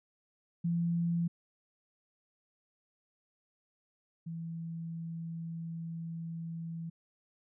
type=tone pair in turn; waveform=sine; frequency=170 / 165.45 Hz; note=F3 / E3; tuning=-46 / +7 cents; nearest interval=unison; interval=47 cents; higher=first; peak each=-28 / -37 dBFS; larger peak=first; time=0.64-1.28 / 4.26-6.9 s; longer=second; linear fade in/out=10 ms; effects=none